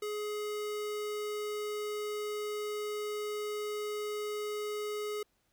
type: tone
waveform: square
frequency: 420 Hz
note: G#4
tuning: 19 cents sharp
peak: -35 dBFS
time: 0.02-5.23 s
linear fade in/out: 5 ms
effects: pink hiss -75 dBFS RMS until 5.52 s